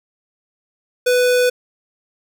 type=tone; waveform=square; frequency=496.1 Hz; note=B4; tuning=8 cents sharp; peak=-13 dBFS; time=1.06-1.5 s; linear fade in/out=10 ms; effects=none